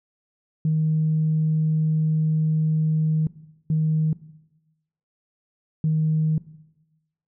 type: tone bursts at uneven times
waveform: sine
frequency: 156.6 Hz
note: D#3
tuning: 11 cents sharp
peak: -17 dBFS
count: 3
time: 0.65-3.27 / 3.7-4.13 / 5.84-6.38 s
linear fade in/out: 2 ms
effects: noise-tail reverb RT60 1.0 s tail -18 dB re dry + tanh soft clip ceiling -13 dBFS